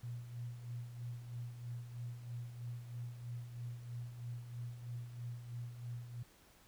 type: tone with tremolo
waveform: sine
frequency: 120.1 Hz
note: B2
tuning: 48 cents flat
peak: -40 dBFS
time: 0.03-6.23 s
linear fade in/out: 5 ms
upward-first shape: sine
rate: 3.1 Hz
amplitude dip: 60%
effects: pink hiss -65 dBFS RMS until 6.67 s